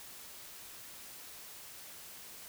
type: silence
effects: white hiss -50 dBFS RMS until 2.48 s